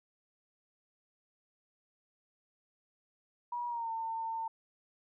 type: tone with pitch glide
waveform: sine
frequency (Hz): 962 to 902.8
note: B5 to A5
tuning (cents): -46 to +44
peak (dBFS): -34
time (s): 3.52-4.48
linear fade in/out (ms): 5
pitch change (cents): -110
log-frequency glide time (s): 3.68-3.9
effects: none